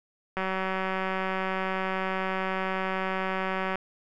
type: click train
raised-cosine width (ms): 0.5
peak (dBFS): -15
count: 641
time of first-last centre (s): 0.37-3.756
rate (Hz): 189
effects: none